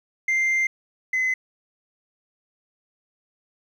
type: tone pair in turn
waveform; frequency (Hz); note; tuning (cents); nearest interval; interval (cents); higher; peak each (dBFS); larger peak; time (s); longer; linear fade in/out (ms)
sine; 2093 / 2037; C7 / C7; 0 / -47; unison; 47; first; -16 / -18; first; 0.28-0.67 / 1.13-1.34; first; 5
effects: tanh soft clip ceiling -18 dBFS + 9-bit